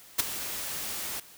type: noise with ADSR envelope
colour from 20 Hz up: white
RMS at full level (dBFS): -21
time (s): 0.18-1.2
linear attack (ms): 18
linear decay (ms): 13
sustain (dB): -14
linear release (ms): 5
effects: white hiss -52 dBFS RMS until 1.37 s